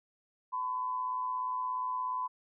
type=tone with amplitude modulation; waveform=sine; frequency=1010 Hz; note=B5; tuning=39 cents sharp; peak=-29 dBFS; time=0.52-2.28 s; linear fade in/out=20 ms; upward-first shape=sine; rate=117 Hz; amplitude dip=50%; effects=none